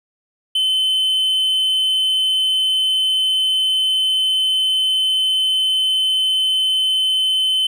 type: tone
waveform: triangle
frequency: 3057 Hz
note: G7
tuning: 44 cents flat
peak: -13 dBFS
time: 0.55-7.67 s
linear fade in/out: 5 ms
effects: none